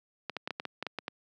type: clicks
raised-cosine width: 0.3 ms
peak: -18 dBFS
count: 10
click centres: 0.297 / 0.367 / 0.475 / 0.507 / 0.599 / 0.653 / 0.826 / 0.867 / 0.987 / 1.081 s
effects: high-pass 200 Hz 12 dB/octave